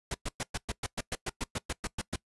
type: noise bursts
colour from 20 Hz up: pink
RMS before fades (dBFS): -33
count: 15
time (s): 0.11-2.16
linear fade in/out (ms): 5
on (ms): 34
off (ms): 110
effects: noise-tail reverb RT60 0.1 s tail -22 dB re dry + resampled to 24000 Hz